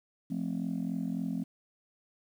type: chord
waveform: sine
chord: F major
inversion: none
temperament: just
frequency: 174.61 / 218.3 / 261.9 Hz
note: F3 / A3 / C4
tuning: 0 / -13 / +2 cents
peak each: -34 dBFS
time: 0.3-1.44 s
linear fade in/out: 10 ms
effects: tanh soft clip ceiling -25 dBFS + 10-bit